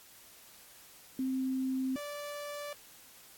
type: tone pair in turn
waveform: sine / sawtooth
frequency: 261.6 / 583 Hz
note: C4 / D5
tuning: 0 / -13 cents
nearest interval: octave + major second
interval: 1387 cents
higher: second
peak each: -30 / -35 dBFS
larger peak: first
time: 1.19-1.96 / 1.96-2.73 s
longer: neither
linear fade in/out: 2 ms
effects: white hiss -56 dBFS RMS until 3.37 s + AAC 64 kbps